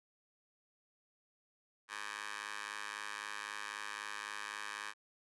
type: tone with high-pass filter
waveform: 15% pulse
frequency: 103.83 Hz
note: G#2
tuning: in tune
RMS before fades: -44 dBFS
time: 1.88-4.94 s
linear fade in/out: 50 ms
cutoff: 1400 Hz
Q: 2.1
effects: resampled to 24000 Hz